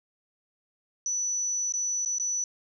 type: tone with dropouts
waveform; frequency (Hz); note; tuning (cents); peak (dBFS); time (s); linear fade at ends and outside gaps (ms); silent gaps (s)
sine; 5950; F#8; +9; -26; 1.06-2.44; 1; 1.723-1.738 / 2.05-2.059 / 2.184-2.198
effects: none